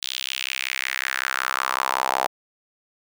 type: tone with high-pass filter sweep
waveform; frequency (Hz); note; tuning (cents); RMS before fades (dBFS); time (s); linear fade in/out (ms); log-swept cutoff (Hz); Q
sawtooth; 65.41; C2; 0; -26; 0.02-2.27; 5; 3600 to 770; 3.1
effects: none